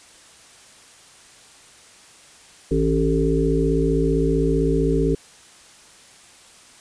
harmonic tone with a mistuned harmonic, 55.5 Hz, A1, 16 cents sharp, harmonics 1 / 3 / 5 / 7 / 8, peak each -23 / -23 / -23 / -23 / -23 dBFS, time 2.71-5.15 s, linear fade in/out 5 ms, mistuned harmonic 3, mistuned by -72 cents, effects white hiss -48 dBFS RMS until 6.8 s + resampled to 22050 Hz

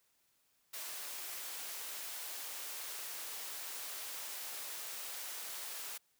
white high-pass noise, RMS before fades -44 dBFS, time 0.73-5.98 s, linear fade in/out 10 ms, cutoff 470 Hz, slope 12 dB/octave, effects white hiss -75 dBFS RMS until 6.19 s

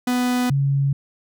45% pulse / sine tone pair in turn, 248.2 / 138.98 Hz, B3 / C#3, +9 / +5 cents, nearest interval minor seventh, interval 1004 cents, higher first, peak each -18 / -16 dBFS, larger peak second, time 0.07-0.5 / 0.5-0.93 s, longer neither, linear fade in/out 5 ms, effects none

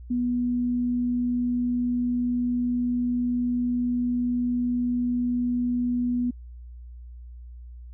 sine tone, 244.5 Hz, B3, 17 cents flat, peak -22 dBFS, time 0.1-6.31 s, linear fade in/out 10 ms, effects added 60 Hz sine -39 dBFS peak until 7.93 s

